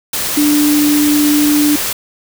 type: tone in noise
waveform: sine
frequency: 295.2 Hz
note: D4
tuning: 9 cents sharp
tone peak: -9 dBFS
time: 0.37-1.76 s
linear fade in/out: 5 ms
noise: white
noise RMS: -18 dBFS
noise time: 0.13-1.93 s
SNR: +6 dB
effects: none